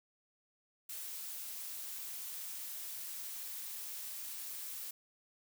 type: noise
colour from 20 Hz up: blue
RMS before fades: -44 dBFS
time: 0.89-4.91 s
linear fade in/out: 5 ms
effects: none